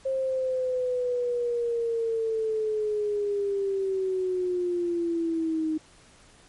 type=linear sweep; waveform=sine; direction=down; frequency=534 to 311.1 Hz; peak=-24 dBFS; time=0.05-5.78 s; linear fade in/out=10 ms; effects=pink hiss -55 dBFS RMS until 6.48 s + MP3 48 kbps